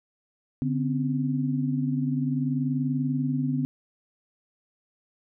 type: tone cluster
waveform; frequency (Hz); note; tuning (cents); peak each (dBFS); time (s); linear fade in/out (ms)
sine; 145 / 254.6 / 275.1; D3 / C4 / C#4; -22 / -47 / -13; -27 / -26 / -34; 0.62-3.65; 0
effects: none